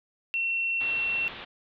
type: tone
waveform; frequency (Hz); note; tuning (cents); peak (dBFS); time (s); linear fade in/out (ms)
sine; 2715; F7; -50; -25; 0.34-1.28; 0
type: low-pass noise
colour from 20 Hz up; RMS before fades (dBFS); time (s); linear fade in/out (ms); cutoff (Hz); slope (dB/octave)
white; -42; 0.8-1.45; 10; 3600; 48
effects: none